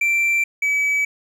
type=tone pair in turn; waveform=triangle; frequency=2349 / 2287 Hz; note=D7 / D7; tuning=0 / -47 cents; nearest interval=unison; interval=47 cents; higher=first; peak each=-14 / -15 dBFS; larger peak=first; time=0.01-0.44 / 0.62-1.05 s; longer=neither; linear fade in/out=5 ms; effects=none